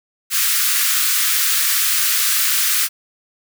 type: high-pass noise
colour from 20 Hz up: white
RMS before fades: -17 dBFS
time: 0.3-2.89 s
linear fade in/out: 50 ms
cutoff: 1200 Hz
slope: 48 dB/octave
effects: none